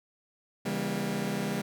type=chord; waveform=sawtooth; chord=C# diminished seventh; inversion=none; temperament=just; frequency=138.59 / 166.31 / 199.57 / 239.5 Hz; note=C#3 / E3 / G3 / Bb3; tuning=0 / +16 / +31 / +47 cents; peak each=-34 / -33 / -28 / -32 dBFS; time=0.65-1.62 s; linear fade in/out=10 ms; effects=none